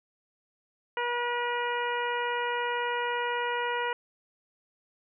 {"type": "harmonic tone", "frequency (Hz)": 481.9, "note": "B4", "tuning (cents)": -43, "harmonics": [1, 2, 3, 4, 5, 6], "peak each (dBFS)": [-33, -31, -35, -36, -40, -40], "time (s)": [0.97, 3.93], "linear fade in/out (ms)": 2, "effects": []}